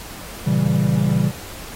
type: chord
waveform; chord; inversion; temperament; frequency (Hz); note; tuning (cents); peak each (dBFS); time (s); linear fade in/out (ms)
triangle; A# diminished seventh; none; equal; 116.54 / 138.59 / 164.81 / 196; A#2 / C#3 / E3 / G3; 0 / 0 / 0 / 0; -21 / -18 / -18 / -18; 0.44-1.32; 50
effects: pink hiss -36 dBFS RMS until 1.75 s + AAC 48 kbps